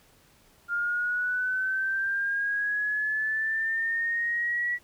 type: linear sweep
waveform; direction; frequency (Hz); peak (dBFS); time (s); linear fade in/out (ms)
sine; up; 1400 to 1942; -25; 0.68-4.79; 50
effects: pink hiss -60 dBFS RMS until 4.83 s